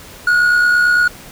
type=tone with amplitude modulation; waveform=triangle; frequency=1448 Hz; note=F#6; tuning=38 cents flat; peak=-6 dBFS; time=0.27-1.08 s; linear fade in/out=5 ms; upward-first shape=sine; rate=68.9 Hz; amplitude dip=40%; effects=pink hiss -37 dBFS RMS until 1.31 s